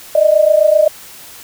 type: tone pair together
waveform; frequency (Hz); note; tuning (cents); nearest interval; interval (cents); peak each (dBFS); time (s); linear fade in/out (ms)
sine; 600 / 627.7; D5 / D#5; +37 / +15; minor second; 78; -10; 0.15-0.88; 5
effects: white hiss -36 dBFS RMS until 1.43 s